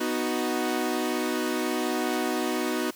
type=chord; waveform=sawtooth; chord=B major; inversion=none; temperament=equal; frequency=246.9 / 311.1 / 370 Hz; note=B3 / D#4 / F#4; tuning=0 / 0 / 0 cents; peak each=-26 dBFS; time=0-2.91 s; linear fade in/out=10 ms; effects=white hiss -50 dBFS RMS until 2.95 s